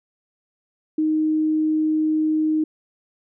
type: tone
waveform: sine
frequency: 311.1 Hz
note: D#4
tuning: in tune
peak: -17 dBFS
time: 0.98-2.64 s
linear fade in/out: 5 ms
effects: none